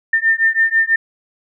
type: beating tone pair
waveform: sine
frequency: 1801 / 1807.1 Hz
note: A6 / A6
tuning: +40 / +46 cents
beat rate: 6.1 Hz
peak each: -15 dBFS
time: 0.13-0.96 s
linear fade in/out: 5 ms
effects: none